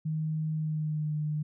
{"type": "tone with pitch glide", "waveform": "sine", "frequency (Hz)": [156.4, 151.51], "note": ["D#3", "D#3"], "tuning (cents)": [9, -46], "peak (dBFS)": -28, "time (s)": [0.05, 1.43], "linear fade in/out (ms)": 10, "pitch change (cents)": -55, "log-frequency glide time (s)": [0.53, 1.15], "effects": []}